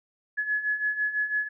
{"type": "beating tone pair", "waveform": "sine", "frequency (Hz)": [1696, 1702], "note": ["G#6", "G#6"], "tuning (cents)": [36, 42], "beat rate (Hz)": 6, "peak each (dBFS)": [-31, -26], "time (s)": [0.37, 1.49], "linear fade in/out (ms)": 20, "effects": []}